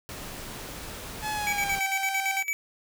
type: noise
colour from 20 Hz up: pink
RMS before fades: -39 dBFS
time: 0.09-1.79 s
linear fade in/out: 0 ms
type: tone with pitch glide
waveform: sawtooth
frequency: 854 to 778.6 Hz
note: G#5 to G5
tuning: +48 to -12 cents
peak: -25 dBFS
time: 1.21-2.44 s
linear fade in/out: 50 ms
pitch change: -160 cents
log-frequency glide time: 1.31-1.81 s
type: tone with tremolo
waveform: square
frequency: 2290 Hz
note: D7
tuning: 44 cents flat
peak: -26 dBFS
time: 1.47-2.53 s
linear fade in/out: 0 ms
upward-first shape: square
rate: 8.9 Hz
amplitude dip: 80%
effects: none